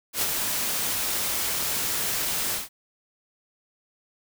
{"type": "noise with ADSR envelope", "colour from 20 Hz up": "white", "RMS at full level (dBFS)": -23, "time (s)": [0.13, 2.69], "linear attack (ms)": 92, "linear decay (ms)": 32, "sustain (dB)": -4, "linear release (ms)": 160, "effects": []}